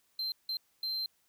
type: tone bursts at uneven times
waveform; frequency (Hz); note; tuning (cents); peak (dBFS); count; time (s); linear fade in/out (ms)
triangle; 4127; C8; -25; -31; 3; 0.19-0.32 / 0.49-0.57 / 0.83-1.06; 2
effects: white hiss -72 dBFS RMS until 1.28 s